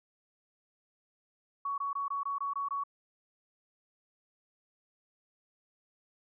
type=tone bursts; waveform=sine; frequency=1120 Hz; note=C#6; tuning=18 cents sharp; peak=-31 dBFS; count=8; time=1.65-2.837 s; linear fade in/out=5 ms; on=130 ms; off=21 ms; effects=none